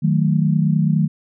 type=chord; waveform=sine; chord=D# diminished; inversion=none; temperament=equal; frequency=155.56 / 185 / 220 Hz; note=D#3 / F#3 / A3; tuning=0 / 0 / 0 cents; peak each=-16 / -19 / -21 dBFS; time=0.02-1.08 s; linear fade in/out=20 ms; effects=none